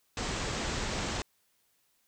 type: low-pass noise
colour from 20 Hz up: pink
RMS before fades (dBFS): -34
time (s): 0.17-1.22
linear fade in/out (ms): 2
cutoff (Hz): 8100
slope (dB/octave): 96
effects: white hiss -72 dBFS RMS until 2.07 s